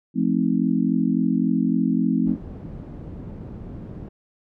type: chord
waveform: sine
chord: F dominant seventh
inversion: none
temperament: just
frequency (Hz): 174.61 / 218.3 / 261.9 / 314.3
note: F3 / A3 / C4 / Eb4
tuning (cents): 0 / -13 / +2 / +18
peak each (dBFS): -24 / -22 / -22 / -27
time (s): 0.14-2.37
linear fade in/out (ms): 50
type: low-pass noise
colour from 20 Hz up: white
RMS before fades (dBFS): -36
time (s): 2.26-4.09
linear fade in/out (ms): 10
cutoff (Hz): 210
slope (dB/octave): 12
effects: none